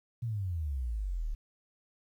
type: exponential sweep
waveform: sine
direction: down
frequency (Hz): 122 to 35.03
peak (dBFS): -31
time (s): 0.22-1.35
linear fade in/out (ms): 10
effects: 11-bit